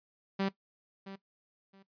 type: tone with echo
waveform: sawtooth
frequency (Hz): 194.6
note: G3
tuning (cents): -12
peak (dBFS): -25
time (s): 0.39-0.49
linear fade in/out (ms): 10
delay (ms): 670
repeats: 2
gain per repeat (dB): -14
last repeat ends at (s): 1.83
effects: noise-tail reverb RT60 0.1 s tail -17 dB re dry + resampled to 11025 Hz